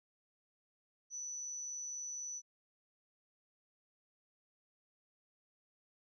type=tone with amplitude modulation; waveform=sine; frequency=5960 Hz; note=F#8; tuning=12 cents sharp; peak=-39 dBFS; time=1.1-2.42 s; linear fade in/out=50 ms; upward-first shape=sine; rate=144 Hz; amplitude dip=35%; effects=none